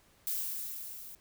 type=noise with level ramp; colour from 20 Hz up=violet; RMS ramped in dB=-33 to -48 dBFS; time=0.27-1.15 s; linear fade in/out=0 ms; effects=pink hiss -65 dBFS RMS until 1.2 s